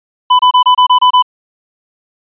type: tone bursts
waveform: square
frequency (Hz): 1000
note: B5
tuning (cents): +21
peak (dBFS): -5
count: 8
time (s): 0.3-1.225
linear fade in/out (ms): 10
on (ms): 92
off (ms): 27
effects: resampled to 8000 Hz